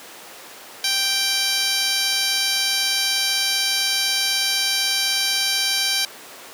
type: tone with band-pass filter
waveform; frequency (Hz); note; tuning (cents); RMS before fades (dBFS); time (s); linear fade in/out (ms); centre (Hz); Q
10% pulse; 784; G5; 0; -21; 0.84-6.05; 2; 6500; 1
effects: pink hiss -39 dBFS RMS until 6.53 s + high-pass 400 Hz 12 dB/octave